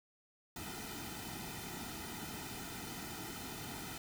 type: noise with comb filter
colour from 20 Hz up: pink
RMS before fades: -45 dBFS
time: 0.56-3.98 s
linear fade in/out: 2 ms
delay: 1.8 ms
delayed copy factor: -0.8
effects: none